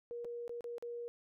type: tone with dropouts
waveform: sine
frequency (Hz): 475.1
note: A#4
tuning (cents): +33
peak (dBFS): -40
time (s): 0.11-1.08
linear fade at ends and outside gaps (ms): 0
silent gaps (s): 0.246-0.251 / 0.479-0.494 / 0.608-0.642 / 0.782-0.825
effects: none